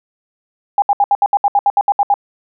sine tone bursts, 810 Hz, G#5, 43 cents flat, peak -8 dBFS, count 13, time 0.78-2.141 s, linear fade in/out 2 ms, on 41 ms, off 69 ms, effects none

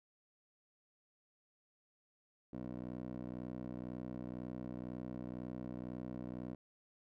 15% pulse tone with band-pass filter, 62 Hz, B1, 7 cents sharp, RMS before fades -45 dBFS, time 2.53-6.55 s, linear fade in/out 5 ms, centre 330 Hz, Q 1.5, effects none

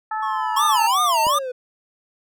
harmonic tone, 434.5 Hz, A4, 22 cents flat, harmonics 2 / 3 / 4, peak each -24 / -28 / -33 dBFS, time 0.11-0.87 s, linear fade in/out 5 ms
triangle linear sweep, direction down, 1112 to 490 Hz, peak -23 dBFS, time 0.22-1.52 s, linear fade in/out 10 ms
square tone with vibrato, 1046.5 Hz, C6, in tune, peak -17 dBFS, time 0.56-1.39 s, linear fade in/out 10 ms, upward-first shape sine, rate 2.7 Hz, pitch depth 270 cents each way
click, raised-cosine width 2 ms, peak -19 dBFS, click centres 1.268 s
effects none

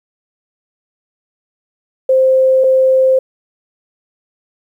sine tone pair in turn, 523.3 / 523.3 Hz, C5 / C5, 0 / 0 cents, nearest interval unison, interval 0 cents, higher neither, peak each -7 dBFS, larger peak neither, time 2.09-2.64 / 2.64-3.19 s, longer neither, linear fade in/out 5 ms, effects 8-bit

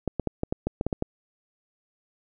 clicks, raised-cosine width 2 ms, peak -12 dBFS, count 10, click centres 0.077 / 0.197 / 0.273 / 0.434 / 0.525 / 0.67 / 0.811 / 0.866 / 0.928 / 1.024 s, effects none

